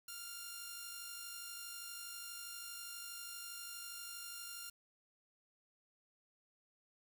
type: tone with amplitude modulation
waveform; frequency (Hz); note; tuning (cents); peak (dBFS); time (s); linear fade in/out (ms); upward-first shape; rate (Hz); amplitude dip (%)
5% pulse; 1396.9; F6; 0; -33; 0.08-4.7; 5; sine; 52.4; 30
effects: 10-bit